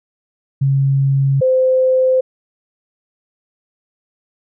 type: tone pair in turn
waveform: sine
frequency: 136.9 / 516.9 Hz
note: C#3 / C5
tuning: -21 / -21 cents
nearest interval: octave + major seventh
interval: 2300 cents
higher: second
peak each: -11 / -10 dBFS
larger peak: second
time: 0.61-1.41 / 1.41-2.21 s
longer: neither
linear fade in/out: 10 ms
effects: none